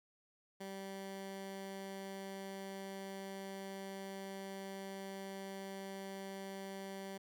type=tone; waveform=15% pulse; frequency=194.2 Hz; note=G3; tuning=16 cents flat; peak=-38 dBFS; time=0.6-7.18 s; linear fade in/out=10 ms; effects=none